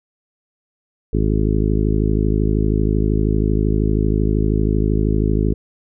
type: harmonic tone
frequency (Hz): 52.8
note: G#1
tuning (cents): +29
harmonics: 1 / 2 / 3 / 4 / 5 / 6 / 7 / 8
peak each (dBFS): -18 / -21 / -23 / -24 / -25 / -26 / -26 / -27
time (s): 1.13-5.54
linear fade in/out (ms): 5
effects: none